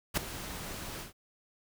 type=noise with ADSR envelope; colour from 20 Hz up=pink; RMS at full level=-26 dBFS; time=0.14-1.13 s; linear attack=32 ms; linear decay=7 ms; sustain=-15 dB; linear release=130 ms; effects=none